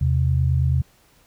sine tone pair together, 81.36 / 130.5 Hz, E2 / C3, -22 / -4 cents, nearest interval minor sixth, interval 818 cents, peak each -19 dBFS, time 0.01-0.82 s, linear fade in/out 5 ms, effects pink hiss -57 dBFS RMS until 1.26 s

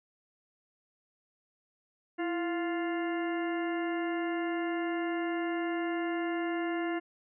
harmonic tone with a mistuned harmonic, 349.2 Hz, F4, in tune, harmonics 1 / 2 / 3 / 4 / 5 / 6 / 8, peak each -31 / -38 / -44 / -44 / -42 / -44 / -49 dBFS, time 2.18-7 s, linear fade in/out 20 ms, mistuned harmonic 1, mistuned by -72 cents, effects none

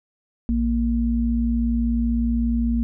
sine tone pair together, 58.15 / 233.1 Hz, A#1 / A#3, -4 / 0 cents, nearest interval 2 octaves, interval 2404 cents, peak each -22 / -20 dBFS, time 0.49-2.83 s, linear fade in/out 0 ms, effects none

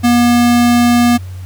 square tone, 240 Hz, B3, 49 cents flat, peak -8 dBFS, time 0.03-1.18 s, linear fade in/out 20 ms, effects added 92 Hz sine -24 dBFS peak until 1.45 s + pink hiss -43 dBFS RMS until 1.45 s

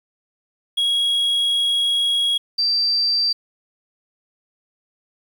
triangle / sine tone pair in turn, 3311 / 4682 Hz, G#7 / D8, -6 / -6 cents, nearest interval tritone, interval 600 cents, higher second, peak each -15 / -16 dBFS, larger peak first, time 0.77-2.38 / 2.58-3.33 s, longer first, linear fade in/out 10 ms, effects 8-bit

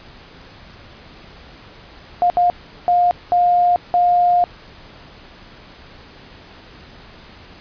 sine tone bursts at uneven times, 708 Hz, F5, 23 cents sharp, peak -11 dBFS, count 5, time 2.22-2.3 / 2.37-2.5 / 2.88-3.11 / 3.32-3.76 / 3.94-4.44 s, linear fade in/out 0 ms, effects pink hiss -42 dBFS RMS until 7.6 s + resampled to 11025 Hz

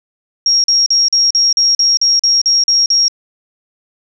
sine tone bursts, 5588 Hz, F8, in tune, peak -8 dBFS, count 12, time 0.46-3.082 s, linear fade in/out 2 ms, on 180 ms, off 42 ms, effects none

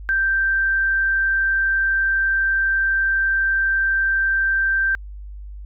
sine tone, 1568 Hz, G6, in tune, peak -16 dBFS, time 0.09-4.95 s, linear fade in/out 0 ms, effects added 50 Hz sine -32 dBFS peak until 5.65 s

